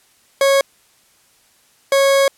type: tone pair in turn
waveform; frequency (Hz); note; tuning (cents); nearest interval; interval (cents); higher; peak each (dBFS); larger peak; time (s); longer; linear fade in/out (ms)
40% pulse; 550 / 550; C#5 / C#5; -14 / -14; unison; 0; neither; -10; neither; 0.41-0.61 / 1.92-2.28; second; 2
effects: white hiss -55 dBFS RMS until 2.37 s + low-pass 12000 Hz 12 dB/octave